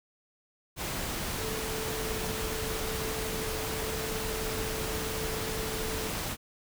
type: tone in noise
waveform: sine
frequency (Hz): 440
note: A4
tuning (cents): 0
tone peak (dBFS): -37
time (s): 1.36-6.12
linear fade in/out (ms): 50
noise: pink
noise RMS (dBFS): -34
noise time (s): 0.76-6.37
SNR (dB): -6
effects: none